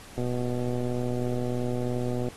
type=click train; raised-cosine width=2 ms; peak=-18 dBFS; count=260; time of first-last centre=0.18-2.286 s; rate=123 Hz; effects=pink hiss -48 dBFS RMS until 2.36 s + AAC 32 kbps